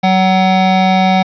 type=tone pair together; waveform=square; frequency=187.8 / 751.2 Hz; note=F#3 / F#5; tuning=+26 / +26 cents; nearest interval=2 octaves; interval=2400 cents; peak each=-12 dBFS; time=0.03-1.23 s; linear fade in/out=10 ms; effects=resampled to 11025 Hz + 7-bit